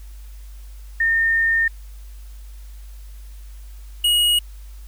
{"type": "tone pair in turn", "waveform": ["sine", "square"], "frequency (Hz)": [1822, 2892], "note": ["A#6", "F#7"], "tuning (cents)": [-40, -40], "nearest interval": "minor sixth", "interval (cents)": 800, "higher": "second", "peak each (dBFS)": -15, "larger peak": "neither", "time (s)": [[1, 1.68], [4.04, 4.39]], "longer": "first", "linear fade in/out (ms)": 5, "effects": ["added 50 Hz sine -35 dBFS peak until 4.87 s", "white hiss -53 dBFS RMS until 4.87 s"]}